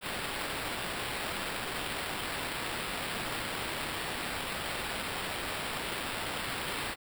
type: noise with sample-and-hold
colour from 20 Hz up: white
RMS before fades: -36 dBFS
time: 0.01-6.96 s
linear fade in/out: 50 ms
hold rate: 6300 Hz
effects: none